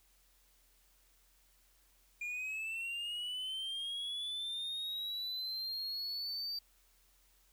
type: linear sweep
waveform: triangle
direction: up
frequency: 2405 to 4655 Hz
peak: -36 dBFS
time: 2.21-6.59 s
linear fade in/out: 5 ms
effects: added 43 Hz sine -70 dBFS peak until 7.52 s + white hiss -70 dBFS RMS until 7.52 s